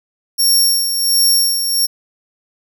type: tone with tremolo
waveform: 20% pulse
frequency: 5520 Hz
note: F8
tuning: 21 cents flat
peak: -4 dBFS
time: 0.38-1.87 s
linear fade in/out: 20 ms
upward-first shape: sine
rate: 1.4 Hz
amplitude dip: 55%
effects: none